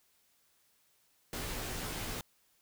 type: noise with comb filter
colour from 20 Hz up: pink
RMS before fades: -39 dBFS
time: 1.33-2.21 s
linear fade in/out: 2 ms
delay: 15 ms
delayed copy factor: -0.8
effects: white hiss -71 dBFS RMS until 2.61 s